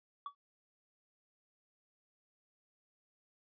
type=tone with exponential decay; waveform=triangle; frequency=1139 Hz; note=C#6; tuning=47 cents sharp; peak=-34 dBFS; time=0.26-0.35 s; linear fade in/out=2 ms; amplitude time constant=18 ms; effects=resampled to 11025 Hz